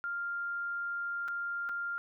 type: tone with dropouts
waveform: sine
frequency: 1396.9 Hz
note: F6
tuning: in tune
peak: -33 dBFS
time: 0.04-1.98 s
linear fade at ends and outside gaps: 0 ms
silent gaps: 1.28-1.284 / 1.69-1.694 s
effects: none